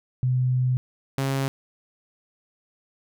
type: tone pair in turn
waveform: sine / sawtooth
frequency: 127 / 135.77 Hz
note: B2 / C#3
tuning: +49 / -36 cents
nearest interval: minor second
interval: 115 cents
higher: second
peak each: -19 dBFS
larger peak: neither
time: 0.23-0.77 / 1.18-1.48 s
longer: first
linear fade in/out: 0 ms
effects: none